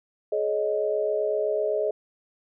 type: chord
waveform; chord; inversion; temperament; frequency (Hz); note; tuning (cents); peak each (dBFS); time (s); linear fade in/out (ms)
sine; Ab suspended fourth; none; equal with one note detuned; 424.3 / 554.4 / 622.3; Ab4 / Db5 / Eb5; +37 / 0 / 0; -26 / -30 / -26; 0.32-1.91; 5
effects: none